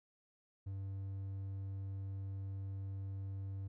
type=tone; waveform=triangle; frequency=97.3 Hz; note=G2; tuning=12 cents flat; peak=-38 dBFS; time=0.66-3.68 s; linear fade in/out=10 ms; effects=none